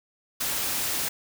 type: noise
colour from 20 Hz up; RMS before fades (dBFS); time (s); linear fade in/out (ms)
white; -28; 0.4-1.09; 10
effects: none